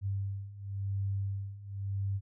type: beating tone pair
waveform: sine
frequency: 98 / 98.94 Hz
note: G2 / G2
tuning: 0 / +17 cents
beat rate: 0.94 Hz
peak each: -37 / -34 dBFS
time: 0.01-2.21 s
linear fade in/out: 50 ms
effects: none